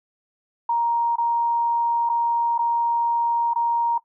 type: tone with dropouts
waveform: sine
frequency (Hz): 937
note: A#5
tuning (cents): +9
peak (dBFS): -18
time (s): 0.69-3.98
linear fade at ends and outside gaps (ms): 5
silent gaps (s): 1.158-1.182 / 2.092-2.097 / 2.58-2.59 / 3.536-3.558
effects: noise-tail reverb RT60 0.1 s tail -18 dB re dry